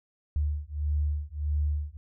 sine beating tone pair, 73.42 / 75.02 Hz, D2 / D2, 0 / +37 cents, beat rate 1.6 Hz, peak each -29 dBFS, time 0.36-1.97 s, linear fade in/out 0 ms, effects none

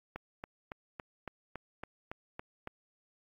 click train, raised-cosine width 0.5 ms, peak -25 dBFS, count 10, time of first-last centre 0.16-2.674 s, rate 3.58 Hz, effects AAC 64 kbps

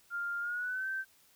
sine tone with pitch glide, 1400 to 1553.4 Hz, F6 to G6, +4 to -16 cents, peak -33 dBFS, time 0.1-1.05 s, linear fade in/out 50 ms, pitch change +180 cents, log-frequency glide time 0.4-0.88 s, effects white hiss -65 dBFS RMS until 1.35 s

